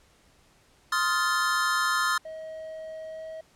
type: chord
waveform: square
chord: F dominant seventh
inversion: second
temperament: just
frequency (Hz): 1047.7 / 1257.2 / 1396.9 / 1746.1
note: C6 / Eb6 / F6 / A6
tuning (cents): +2 / +18 / 0 / -14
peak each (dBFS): -31 / -29 / -29 / -30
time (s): 0.92-2.18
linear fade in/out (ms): 5
type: tone with pitch glide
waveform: triangle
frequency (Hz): 635 to 638.7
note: D#5 to D#5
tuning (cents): +35 to +45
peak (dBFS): -34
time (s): 2.25-3.41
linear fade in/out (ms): 5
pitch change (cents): +10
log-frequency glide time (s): 3.1-3.24
effects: pink hiss -61 dBFS RMS until 3.55 s + low-pass 10000 Hz 12 dB/octave